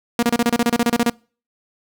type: tone bursts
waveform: sawtooth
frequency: 236.8 Hz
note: A#3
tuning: 27 cents sharp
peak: -10 dBFS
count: 14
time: 0.19-1.098 s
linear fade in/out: 2 ms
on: 37 ms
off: 30 ms
effects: noise-tail reverb RT60 0.4 s tail -26 dB re dry